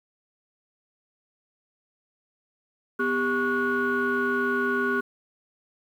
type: tone cluster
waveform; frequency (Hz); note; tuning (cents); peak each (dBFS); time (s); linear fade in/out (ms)
sine; 248.5 / 398.9 / 1113 / 1459; B3 / G4 / C#6 / F#6; +11 / +30 / +7 / -25; -28 / -26 / -30 / -25; 2.99-5.01; 10
effects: tanh soft clip ceiling -16 dBFS + 9-bit

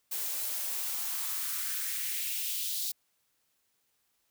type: noise with high-pass filter sweep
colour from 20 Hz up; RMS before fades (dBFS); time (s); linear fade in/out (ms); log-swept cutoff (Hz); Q
blue; -34; 0.11-2.92; 10; 370 to 4200; 2.2
effects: white hiss -75 dBFS RMS until 4.3 s

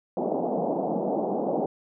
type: band-pass noise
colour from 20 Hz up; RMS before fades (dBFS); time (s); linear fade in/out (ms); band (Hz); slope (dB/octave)
white; -27; 0.17-1.66; 2; 170 to 780; 48
effects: none

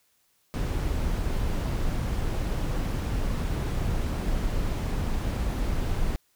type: noise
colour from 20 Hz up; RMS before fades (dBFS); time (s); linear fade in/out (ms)
brown; -27; 0.54-6.16; 0
effects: white hiss -68 dBFS RMS until 6.35 s

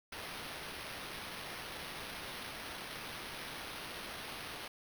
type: noise with sample-and-hold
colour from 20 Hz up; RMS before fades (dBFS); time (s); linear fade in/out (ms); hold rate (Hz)
violet; -45; 0.12-4.68; 5; 7350
effects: none

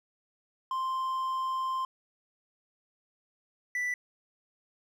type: tone pair in turn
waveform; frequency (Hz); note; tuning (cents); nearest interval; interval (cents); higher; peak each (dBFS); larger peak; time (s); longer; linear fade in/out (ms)
triangle; 1046.5 / 1975.5; C6 / B6; 0 / 0; major seventh; 1100; second; -27; neither; 0.71-1.85 / 3.75-3.94; first; 2
effects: none

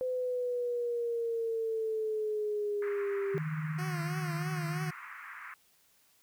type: exponential sweep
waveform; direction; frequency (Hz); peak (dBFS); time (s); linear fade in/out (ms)
sine; down; 511 to 392; -30; 0.01-3.38; 0
type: band-pass noise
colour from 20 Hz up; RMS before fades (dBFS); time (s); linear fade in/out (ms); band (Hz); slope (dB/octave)
pink; -46; 2.82-5.54; 2; 1100 to 2200; 48
type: tone with tremolo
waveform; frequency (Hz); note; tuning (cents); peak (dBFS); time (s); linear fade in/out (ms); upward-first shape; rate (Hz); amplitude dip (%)
sine; 155.56; D#3; 0; -30; 3.34-4.91; 10; triangle; 17; 50
type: tone with vibrato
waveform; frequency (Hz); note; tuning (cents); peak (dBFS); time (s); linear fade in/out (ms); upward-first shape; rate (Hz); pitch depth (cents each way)
10% pulse; 357.2; F4; +39; -31; 3.78-4.91; 10; triangle; 3.1; 100
effects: white hiss -67 dBFS RMS until 6.22 s

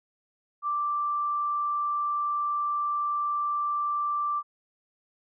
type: tone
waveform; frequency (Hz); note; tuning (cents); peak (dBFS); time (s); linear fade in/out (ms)
sine; 1174.7; D6; 0; -25; 0.62-4.43; 50
effects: none

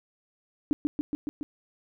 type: tone with echo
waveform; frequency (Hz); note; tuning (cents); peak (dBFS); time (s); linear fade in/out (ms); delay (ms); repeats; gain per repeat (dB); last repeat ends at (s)
sine; 293.7; D4; 0; -20; 0.71-0.73; 0; 140; 5; -2; 1.43
effects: none

